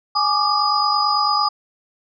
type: tone cluster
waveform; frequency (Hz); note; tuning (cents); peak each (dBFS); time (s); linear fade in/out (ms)
sine; 834 / 1160 / 1209 / 4947; G#5 / D6 / D6 / D#8; +7 / -22 / +50 / -11; -21; 0.15-1.49; 10
effects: none